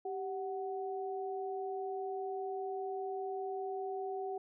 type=tone pair together; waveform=sine; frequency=390 / 745 Hz; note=G4 / F#5; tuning=-9 / +12 cents; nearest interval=major seventh; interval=1121 cents; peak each=-38 / -40 dBFS; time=0.05-4.38 s; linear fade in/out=5 ms; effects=none